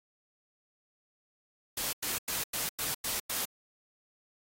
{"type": "noise bursts", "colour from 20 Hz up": "white", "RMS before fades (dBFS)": -33, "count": 7, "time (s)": [1.77, 3.454], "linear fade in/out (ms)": 5, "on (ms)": 160, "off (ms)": 94, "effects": ["AAC 48 kbps"]}